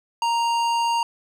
sine tone with hard clipping, 932.3 Hz, A#5, in tune, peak -21 dBFS, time 0.22-1.03 s, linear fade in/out 2 ms, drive 14 dB, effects none

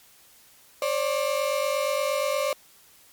35% pulse tone pair together, 538.8 / 587.3 Hz, C#5 / D5, -49 / 0 cents, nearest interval minor second, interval 149 cents, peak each -25 / -24 dBFS, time 0.82-2.53 s, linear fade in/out 2 ms, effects white hiss -55 dBFS RMS until 3.12 s + MP3 96 kbps

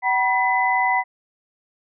sine tone cluster, 757 / 968 / 2009 Hz, F#5 / B5 / B6, +39 / -35 / +29 cents, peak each -21 dBFS, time 0.02-1.04 s, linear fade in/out 50 ms, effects none

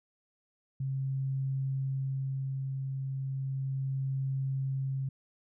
sine tone with tremolo, 134.5 Hz, C3, 48 cents sharp, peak -29 dBFS, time 0.8-5.09 s, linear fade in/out 5 ms, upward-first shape sine, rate 0.35 Hz, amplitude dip 30%, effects none

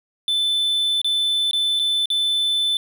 triangle tone with dropouts, 3520 Hz, A7, in tune, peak -16 dBFS, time 0.28-2.77 s, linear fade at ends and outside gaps 1 ms, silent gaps 1.016-1.045 / 1.511-1.532 / 1.792-1.796 / 2.057-2.102 s, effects none

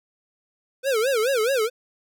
square tone with vibrato, 487.5 Hz, B4, 23 cents flat, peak -20 dBFS, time 0.83-1.7 s, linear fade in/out 50 ms, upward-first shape sine, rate 4.7 Hz, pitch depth 230 cents each way, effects none

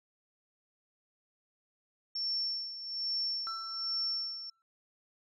sine tone with tremolo, 5430 Hz, F8, 50 cents flat, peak -30 dBFS, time 2.15-4.5 s, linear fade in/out 5 ms, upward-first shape sine, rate 1.2 Hz, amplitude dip 70%
triangle tone with exponential decay, 1340 Hz, E6, 28 cents sharp, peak -34 dBFS, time 3.47-4.62 s, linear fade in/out 0 ms, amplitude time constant 250 ms
effects none

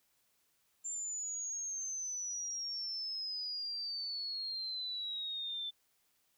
sine exponential sweep, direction down, 7300 to 3520 Hz, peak -37 dBFS, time 0.84-5.71 s, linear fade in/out 20 ms, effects white hiss -75 dBFS RMS until 6.37 s

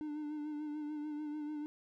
triangle tone with vibrato, 300 Hz, D4, 37 cents sharp, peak -36 dBFS, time 0.01-1.66 s, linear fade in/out 0 ms, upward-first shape sine, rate 6.8 Hz, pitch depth 35 cents each way, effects none

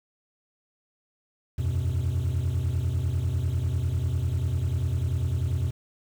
triangle chord, E suspended second, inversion none, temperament equal with one note detuned, 82.41 / 92.5 / 125.34 Hz, E2 / F#2 / B2, 0 / 0 / +26 cents, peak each -25 dBFS, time 1.58-5.71 s, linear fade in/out 10 ms, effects tanh soft clip ceiling -18 dBFS + 8-bit

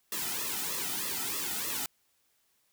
white noise with flanger, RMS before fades -34 dBFS, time 0.12-1.86 s, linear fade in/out 2 ms, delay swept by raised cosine 1.3 to 1.85 ms, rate 3.2 Hz, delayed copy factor -1, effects white hiss -72 dBFS RMS until 2.72 s

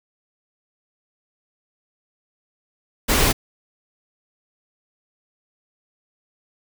pink noise, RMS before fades -17 dBFS, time 3.08-3.33 s, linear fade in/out 20 ms, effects none

